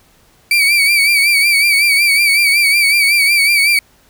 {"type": "tone with vibrato", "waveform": "35% pulse", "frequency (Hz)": 2300, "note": "D7", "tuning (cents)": -37, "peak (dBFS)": -7, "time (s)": [0.51, 3.79], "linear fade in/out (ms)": 2, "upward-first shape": "sine", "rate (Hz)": 5.4, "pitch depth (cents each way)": 65, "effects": ["pink hiss -51 dBFS RMS until 4.09 s"]}